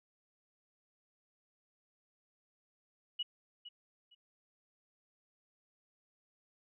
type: tone with echo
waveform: sine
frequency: 2919 Hz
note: F#7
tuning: 24 cents flat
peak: -33 dBFS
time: 3.19-3.23 s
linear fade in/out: 10 ms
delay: 460 ms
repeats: 2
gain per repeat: -13 dB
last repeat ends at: 4.15 s
effects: none